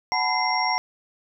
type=tone cluster; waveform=sine; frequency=743 / 872 / 984 / 2076 / 5550 Hz; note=F#5 / A5 / B5 / C7 / F8; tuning=+7 / -16 / -7 / -14 / -12 cents; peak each=-27 dBFS; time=0.12-0.78 s; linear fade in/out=0 ms; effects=none